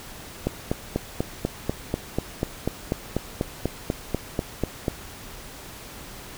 click train, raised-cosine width 2 ms, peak -9 dBFS, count 19, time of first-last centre 0.47-4.882 s, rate 4.08 Hz, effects pink hiss -41 dBFS RMS until 6.37 s

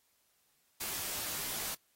white noise with comb filter, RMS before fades -38 dBFS, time 0.8-1.75 s, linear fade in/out 10 ms, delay 16 ms, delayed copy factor -0.6, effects white hiss -73 dBFS RMS until 1.95 s + AAC 48 kbps

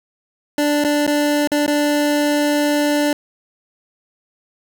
25% pulse tone with dropouts, 293.7 Hz, D4, in tune, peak -11 dBFS, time 0.58-3.13 s, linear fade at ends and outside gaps 2 ms, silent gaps 0.84-0.846 / 1.066-1.076 / 1.474-1.517 / 1.664-1.678 s, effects none

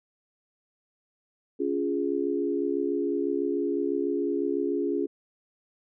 sine chord, Db major, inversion none, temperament equal with one note detuned, 281.4 / 349.2 / 415.3 Hz, Db4 / F4 / Ab4, +26 / 0 / 0 cents, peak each -29 dBFS, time 1.59-5.07 s, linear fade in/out 20 ms, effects none

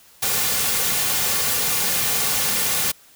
white noise with comb filter, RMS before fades -21 dBFS, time 0.22-2.92 s, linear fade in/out 10 ms, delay 3.1 ms, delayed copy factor -0.55, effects white hiss -51 dBFS RMS until 3.15 s

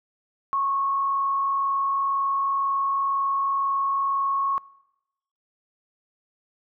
sine tone with frequency modulation, 1099 Hz, C#6, 15 cents flat, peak -21 dBFS, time 0.53-4.58 s, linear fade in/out 0 ms, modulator 42 Hz, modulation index 0.46, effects noise-tail reverb RT60 0.9 s tail -25 dB re dry

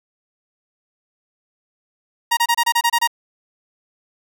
sawtooth tone bursts, 940 Hz, A#5, 14 cents sharp, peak -10 dBFS, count 9, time 2.31-3.075 s, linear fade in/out 10 ms, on 61 ms, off 27 ms, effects none

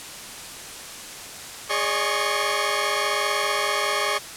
15% pulse tone cluster, 413.8 / 568 / 613 / 1075 / 1115 Hz, G#4 / C#5 / D#5 / C6 / C#6, -6 / +42 / -26 / +47 / +10 cents, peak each -22 dBFS, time 1.69-4.19 s, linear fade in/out 20 ms, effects white hiss -37 dBFS RMS until 4.36 s + low-pass 10000 Hz 12 dB/octave

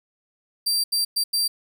sawtooth tone bursts at uneven times, 4703 Hz, D8, 2 cents sharp, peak -17 dBFS, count 4, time 0.66-0.84 / 0.92-1.05 / 1.16-1.24 / 1.33-1.48 s, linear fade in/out 10 ms, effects none

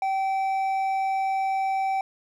sine tone with hard clipping, 772 Hz, G5, 27 cents flat, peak -24 dBFS, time 0.02-2.01 s, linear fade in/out 2 ms, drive 5 dB, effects none

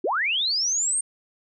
sine linear sweep, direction up, 289.8 to 8810 Hz, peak -21 dBFS, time 0.04-1.01 s, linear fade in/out 5 ms, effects none

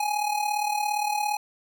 square tone with amplitude modulation, 836 Hz, G#5, 11 cents sharp, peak -22 dBFS, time 0-1.37 s, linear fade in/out 5 ms, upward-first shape sine, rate 37.4 Hz, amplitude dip 65%, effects none

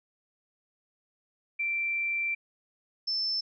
sine tone pair in turn, 2349 / 5293 Hz, D7 / E8, 0 / +6 cents, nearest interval octave + major second, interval 1406 cents, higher second, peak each -27 dBFS, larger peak neither, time 1.59-2.35 / 3.07-3.41 s, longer first, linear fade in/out 10 ms, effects none

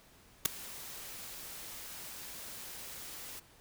white noise with ADSR envelope, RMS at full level -22 dBFS, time 0.45-3.4 s, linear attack 8 ms, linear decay 4 ms, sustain -24 dB, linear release 10 ms, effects pink hiss -61 dBFS RMS until 3.6 s

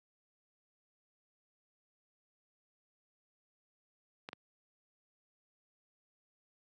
clicks, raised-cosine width 0.3 ms, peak -26 dBFS, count 2, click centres 4.289 / 4.331 s, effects high-pass 150 Hz 12 dB/octave

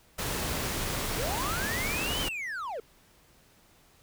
pink noise, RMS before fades -32 dBFS, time 0.18-2.29 s, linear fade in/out 10 ms
triangle linear two-way sweep, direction up then down, 415.3 to 3136 to 415.3 Hz, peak -31 dBFS, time 1.18-2.8 s, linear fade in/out 2 ms, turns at 2.21 s
effects pink hiss -61 dBFS RMS until 4.02 s

